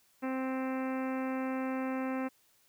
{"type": "harmonic tone with a mistuned harmonic", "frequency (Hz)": 261.6, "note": "C4", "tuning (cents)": 0, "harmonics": [1, 2, 3, 4, 5, 6, 7, 8, 9, 10], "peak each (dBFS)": [-33, -39, -43, -45, -47, -49, -50, -51, -52, -53], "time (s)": [0.22, 2.29], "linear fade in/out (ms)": 20, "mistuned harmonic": 10, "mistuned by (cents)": 29, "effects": ["white hiss -68 dBFS RMS until 2.68 s"]}